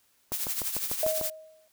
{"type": "click train", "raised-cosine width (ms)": 1, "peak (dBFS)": -21, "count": 7, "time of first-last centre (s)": [0.32, 1.213], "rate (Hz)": 6.72}
{"type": "noise with tremolo", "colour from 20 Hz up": "blue", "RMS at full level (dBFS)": -29, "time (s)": [0.32, 1.3], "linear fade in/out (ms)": 2, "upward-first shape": "triangle", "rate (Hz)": 12, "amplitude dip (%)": 65}
{"type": "tone with exponential decay", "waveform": "sine", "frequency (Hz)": 630, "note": "D#5", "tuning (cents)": 21, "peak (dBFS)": -22, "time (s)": [1.03, 1.68], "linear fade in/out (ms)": 2, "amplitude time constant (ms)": 140}
{"effects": ["white hiss -67 dBFS RMS until 1.72 s"]}